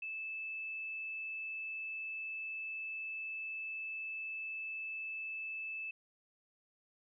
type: tone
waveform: sine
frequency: 2624 Hz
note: E7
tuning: 9 cents flat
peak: -39 dBFS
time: 0.02-5.91 s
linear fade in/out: 5 ms
effects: none